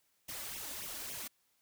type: noise with flanger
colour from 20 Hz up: white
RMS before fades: -43 dBFS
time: 0.28-1.28 s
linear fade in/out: 10 ms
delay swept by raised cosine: 0.32 to 3.52 ms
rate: 3.6 Hz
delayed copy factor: +0.85
effects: white hiss -75 dBFS RMS until 1.61 s